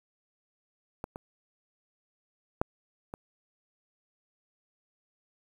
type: clicks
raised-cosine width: 1 ms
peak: -21 / -25 / -11 / -24 dBFS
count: 4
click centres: 1.041 / 1.159 / 2.615 / 3.139 s
effects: 8-bit